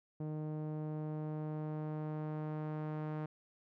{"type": "tone with low-pass filter sweep", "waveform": "sawtooth", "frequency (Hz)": 153.6, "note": "D#3", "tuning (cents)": -22, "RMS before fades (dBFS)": -40, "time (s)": [0.2, 3.26], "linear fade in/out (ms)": 5, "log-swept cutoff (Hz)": [550, 1300], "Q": 0.8, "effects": []}